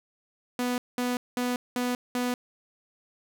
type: tone bursts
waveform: sawtooth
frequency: 246.9 Hz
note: B3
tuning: in tune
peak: -22 dBFS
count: 5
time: 0.59-2.34 s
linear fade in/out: 2 ms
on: 190 ms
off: 200 ms
effects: none